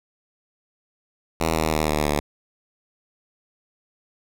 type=tone with pitch steps; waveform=5% pulse; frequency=80.9 / 79.05 / 77.25 / 75.48 / 73.76 Hz; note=E2 / D#2 / D#2 / D2 / D2; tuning=-32 / +28 / -12 / +48 / +8 cents; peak=-9 dBFS; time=1.4-2.2 s; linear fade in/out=5 ms; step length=160 ms; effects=none

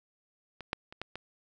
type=clicks; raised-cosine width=0.3 ms; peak=-26 / -14 / -30 / -20 / -23 dBFS; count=5; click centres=0.607 / 0.731 / 0.925 / 1.016 / 1.156 s; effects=none

